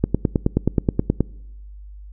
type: click train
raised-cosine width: 3 ms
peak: -3 dBFS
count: 12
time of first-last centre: 0.04-1.206 s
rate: 9.43 Hz
effects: noise-tail reverb RT60 1.0 s tail -25 dB re dry + added 50 Hz sine -36 dBFS peak until 2.12 s